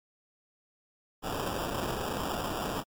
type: noise with sample-and-hold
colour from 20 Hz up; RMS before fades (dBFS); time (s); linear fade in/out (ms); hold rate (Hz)
white; -33; 1.22-2.84; 50; 2100
effects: MP3 96 kbps